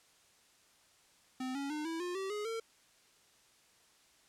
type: tone with pitch steps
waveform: square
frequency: 257.2 / 278.9 / 302.4 / 327.8 / 355.4 / 385.4 / 417.8 / 453 Hz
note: C4 / C#4 / D#4 / E4 / F4 / G4 / G#4 / A#4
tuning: -30 / +11 / -49 / -10 / +30 / -29 / +10 / -50 cents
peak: -37 dBFS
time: 1.4-2.6 s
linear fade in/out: 5 ms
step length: 150 ms
effects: white hiss -66 dBFS RMS until 4.28 s + low-pass 9000 Hz 12 dB/octave